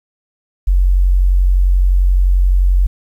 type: tone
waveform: sine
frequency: 45.76 Hz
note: F#1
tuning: 18 cents flat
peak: -8 dBFS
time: 0.67-2.87 s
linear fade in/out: 10 ms
effects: 8-bit